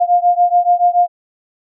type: beating tone pair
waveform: sine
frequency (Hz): 703 / 710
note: F5 / F5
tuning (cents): +11 / +28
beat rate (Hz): 7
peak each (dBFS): -12 / -13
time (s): 0-1.08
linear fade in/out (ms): 20
effects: none